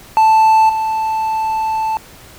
triangle tone with level steps, 880 Hz, A5, in tune, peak -5 / -13 dBFS, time 0.17-1.97 s, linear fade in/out 0 ms, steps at 0.69 s, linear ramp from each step 5 ms, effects pink hiss -40 dBFS RMS until 2.38 s

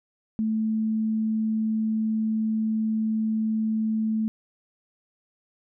sine tone, 219.3 Hz, A3, 6 cents flat, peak -22 dBFS, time 0.39-4.28 s, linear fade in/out 0 ms, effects none

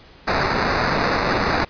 blue noise with sample-and-hold, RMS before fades -20 dBFS, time 0.27-1.65 s, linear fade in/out 10 ms, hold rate 3150 Hz, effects pink hiss -47 dBFS RMS until 1.69 s + resampled to 11025 Hz

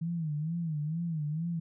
sine tone with vibrato, 159.3 Hz, D#3, 41 cents sharp, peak -30 dBFS, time 0.01-1.6 s, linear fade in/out 10 ms, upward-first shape sine, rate 2.2 Hz, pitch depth 130 cents each way, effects none

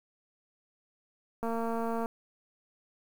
click train, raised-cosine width 1 ms, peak -21 dBFS, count 145, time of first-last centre 1.43-2.059 s, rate 229 Hz, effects 8-bit

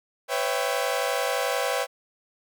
sawtooth chord, C# half-diminished seventh, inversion third, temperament equal with one note detuned, 503.1 / 554.4 / 659.3 / 784 Hz, B4 / C#5 / E5 / G5, +32 / 0 / 0 / 0 cents, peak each -25 / -25 / -27 / -27 dBFS, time 0.28-1.87 s, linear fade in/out 50 ms, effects none

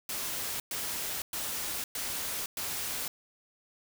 white noise bursts, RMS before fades -35 dBFS, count 5, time 0.09-3.08 s, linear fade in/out 2 ms, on 510 ms, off 110 ms, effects none

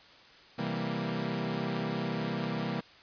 sawtooth chord, C dominant seventh, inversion none, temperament equal, 130.81 / 164.81 / 196 / 233.1 Hz, C3 / E3 / G3 / Bb3, 0 / 0 / 0 / 0 cents, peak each -35 / -32 / -33 / -32 dBFS, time 0.58-2.81 s, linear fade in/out 10 ms, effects white hiss -55 dBFS RMS until 3.02 s + resampled to 11025 Hz

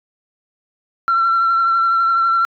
sine tone with vibrato, 1355 Hz, E6, 47 cents sharp, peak -11 dBFS, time 1.08-2.45 s, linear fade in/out 0 ms, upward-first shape sine, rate 12 Hz, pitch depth 21 cents each way, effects tanh soft clip ceiling -9 dBFS

